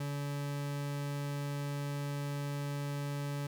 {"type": "tone", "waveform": "40% pulse", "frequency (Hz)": 143.1, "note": "D3", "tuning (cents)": -45, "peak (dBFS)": -34, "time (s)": [0, 3.47], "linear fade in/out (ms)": 5, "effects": []}